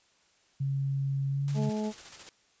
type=tone with pitch glide; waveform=sine; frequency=137.3 to 141.73 Hz; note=C#3 to C#3; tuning=-16 to +39 cents; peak=-27 dBFS; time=0.6-1.7 s; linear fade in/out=10 ms; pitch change=+55 cents; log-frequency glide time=1.29-1.52 s
type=noise with tremolo; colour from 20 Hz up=white; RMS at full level=-45 dBFS; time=1.48-2.29 s; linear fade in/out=0 ms; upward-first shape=square; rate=14 Hz; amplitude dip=40%
type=harmonic tone; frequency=213.9 Hz; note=A3; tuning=49 cents flat; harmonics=1 / 2 / 3 / 4; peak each=-30 / -36 / -40 / -42 dBFS; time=1.54-1.93 s; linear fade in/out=50 ms
effects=white hiss -66 dBFS RMS until 2.6 s + resampled to 16000 Hz